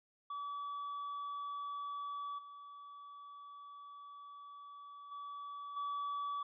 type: tone with level steps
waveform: triangle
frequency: 1146 Hz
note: D6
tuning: 43 cents flat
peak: -38 / -48 / -42 / -35 dBFS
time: 0.3-6.43 s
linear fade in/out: 5 ms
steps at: 2.38 / 5.11 / 5.76 s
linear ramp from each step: 10 ms
effects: resampled to 11025 Hz